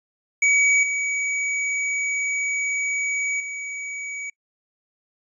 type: tone with level steps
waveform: square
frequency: 2269 Hz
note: C#7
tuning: 40 cents sharp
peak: -16 / -23 / -30 dBFS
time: 0.42-4.3 s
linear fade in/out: 5 ms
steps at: 0.83 / 3.4 s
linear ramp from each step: 2 ms
effects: noise-tail reverb RT60 0.1 s tail -22 dB re dry + resampled to 22050 Hz